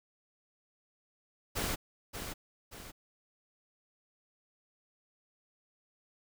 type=noise with echo; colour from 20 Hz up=pink; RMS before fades=-34 dBFS; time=1.55-1.76 s; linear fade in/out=20 ms; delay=580 ms; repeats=2; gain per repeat=-7 dB; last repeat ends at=2.92 s; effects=none